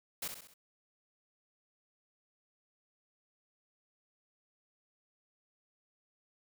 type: noise with echo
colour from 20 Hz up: white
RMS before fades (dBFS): -38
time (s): 0.22-0.28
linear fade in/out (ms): 5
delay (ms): 65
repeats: 4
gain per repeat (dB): -6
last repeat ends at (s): 0.54
effects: none